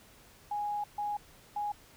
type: tone bursts at uneven times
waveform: sine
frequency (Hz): 828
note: G#5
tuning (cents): -5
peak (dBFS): -31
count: 3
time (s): 0.51-0.84 / 0.98-1.17 / 1.56-1.72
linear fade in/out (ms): 5
effects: pink hiss -58 dBFS RMS until 1.96 s